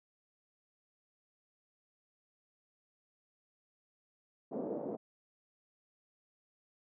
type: band-pass noise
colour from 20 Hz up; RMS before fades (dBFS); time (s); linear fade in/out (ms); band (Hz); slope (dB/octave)
pink; -39; 4.51-4.97; 20; 230 to 610; 24
effects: none